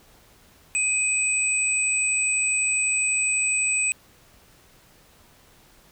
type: tone pair together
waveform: sine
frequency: 2516 / 7988 Hz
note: D#7 / B8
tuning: +19 / +19 cents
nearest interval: octave + minor sixth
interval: 2000 cents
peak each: -23 dBFS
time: 0.75-3.92 s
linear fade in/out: 0 ms
effects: pink hiss -55 dBFS RMS until 5.91 s